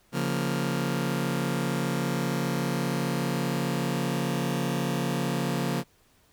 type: chord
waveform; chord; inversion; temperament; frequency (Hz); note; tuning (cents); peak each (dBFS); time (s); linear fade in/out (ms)
sawtooth; Bb minor; first; just; 139.85 / 174.81 / 233.1; Db3 / F3 / Bb3; +16 / +2 / 0; -26 / -26 / -27; 0.12-5.84; 50
effects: pink hiss -63 dBFS RMS until 6.32 s

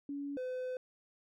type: tone pair in turn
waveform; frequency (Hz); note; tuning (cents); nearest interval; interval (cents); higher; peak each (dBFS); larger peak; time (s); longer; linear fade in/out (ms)
sine / triangle; 283.4 / 508.2; C#4 / B4; +38 / +49; minor seventh; 1011; second; -37 / -34; second; 0.09-0.37 / 0.37-0.77; second; 2
effects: none

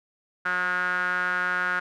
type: tone with band-pass filter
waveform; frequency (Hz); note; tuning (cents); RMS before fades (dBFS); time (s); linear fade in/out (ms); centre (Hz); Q
sawtooth; 180.6; F#3; -42; -26; 0.45-1.8; 10; 1500; 8.8
effects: none

